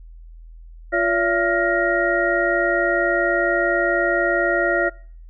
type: tone cluster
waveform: sine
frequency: 348.7 / 573 / 673 / 1404 / 1880 Hz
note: F4 / D5 / E5 / F6 / A#6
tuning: -3 / -43 / +36 / +9 / +14 cents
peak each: -23 dBFS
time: 0.92-4.9 s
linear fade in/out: 20 ms
effects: noise-tail reverb RT60 0.5 s tail -25 dB re dry + added 41 Hz sine -38 dBFS peak until 5.29 s